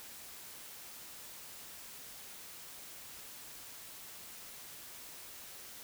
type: silence
effects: white hiss -50 dBFS RMS until 5.83 s